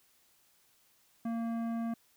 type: tone with tanh clipping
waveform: sine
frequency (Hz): 230.1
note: A#3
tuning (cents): -22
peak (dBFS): -34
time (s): 1.25-1.94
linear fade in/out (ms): 5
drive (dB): 13
effects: white hiss -68 dBFS RMS until 2.16 s